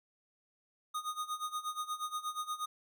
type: tone with tremolo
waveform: square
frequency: 1236 Hz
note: D#6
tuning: 12 cents flat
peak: -34 dBFS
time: 0.94-2.66 s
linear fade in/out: 10 ms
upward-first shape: sine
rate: 8.4 Hz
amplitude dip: 85%
effects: none